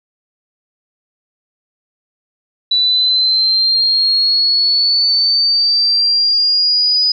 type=linear sweep; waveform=sine; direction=up; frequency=3951 to 4978 Hz; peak=-10 dBFS; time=2.71-7.12 s; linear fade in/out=5 ms; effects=none